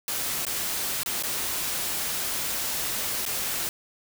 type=noise with dropouts; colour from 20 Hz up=white; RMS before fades=-29 dBFS; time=0.08-3.69 s; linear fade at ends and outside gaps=1 ms; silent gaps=0.451-0.467 / 1.033-1.06 / 1.225-1.235 / 3.253-3.262 s; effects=none